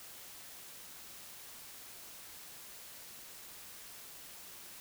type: silence
effects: white hiss -51 dBFS RMS until 4.8 s